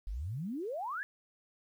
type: exponential sweep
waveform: sine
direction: up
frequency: 42.77 to 1754 Hz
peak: -35 dBFS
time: 0.07-1.03 s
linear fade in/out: 0 ms
effects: 11-bit